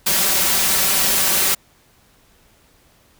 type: noise with comb filter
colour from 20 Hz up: white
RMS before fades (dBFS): -17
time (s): 0.06-1.55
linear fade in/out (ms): 10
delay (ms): 5.2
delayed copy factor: +0.7
effects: pink hiss -55 dBFS RMS until 3.19 s